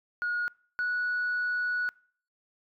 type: tone pair in turn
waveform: sine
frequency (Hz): 1444 / 1469.2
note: F#6 / F#6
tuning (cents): -43 / -13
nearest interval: unison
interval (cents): 30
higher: second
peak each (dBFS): -26 / -25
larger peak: second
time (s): 0.22-0.48 / 0.79-1.89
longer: second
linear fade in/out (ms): 0
effects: noise-tail reverb RT60 0.5 s tail -25 dB re dry + tanh soft clip ceiling -24 dBFS